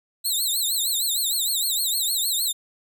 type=tone with vibrato; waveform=15% pulse; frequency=3951 Hz; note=B7; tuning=in tune; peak=-15 dBFS; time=0.24-2.53 s; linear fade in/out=20 ms; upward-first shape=triangle; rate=6.5 Hz; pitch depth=190 cents each way; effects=none